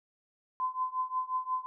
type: tone with tremolo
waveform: sine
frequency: 1024 Hz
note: C6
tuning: 38 cents flat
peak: -26 dBFS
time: 0.6-1.66 s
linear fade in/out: 0 ms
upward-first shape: triangle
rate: 5.6 Hz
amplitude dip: 95%
effects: none